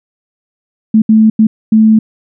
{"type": "tone bursts at uneven times", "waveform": "sine", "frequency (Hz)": 218.9, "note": "A3", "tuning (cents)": -9, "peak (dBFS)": -3, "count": 4, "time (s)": [[0.94, 1.02], [1.09, 1.3], [1.39, 1.47], [1.72, 1.99]], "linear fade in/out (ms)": 5, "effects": []}